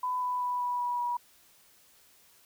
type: tone with pitch steps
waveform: sine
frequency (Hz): 1001 / 994.1 / 987.2 / 980.4 / 973.6 / 966.9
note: B5 / B5 / B5 / B5 / B5 / B5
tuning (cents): +23 / +11 / -1 / -13 / -25 / -37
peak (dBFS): -28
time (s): 0.03-1.17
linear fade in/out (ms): 5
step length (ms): 190
effects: white hiss -61 dBFS RMS until 2.45 s